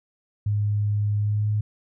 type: tone with pitch glide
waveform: sine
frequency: 103.83 to 105.64 Hz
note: G#2 to G#2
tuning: 0 to +30 cents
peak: -20 dBFS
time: 0.46-1.61 s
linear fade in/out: 5 ms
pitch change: +30 cents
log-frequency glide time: 1.18-1.48 s
effects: none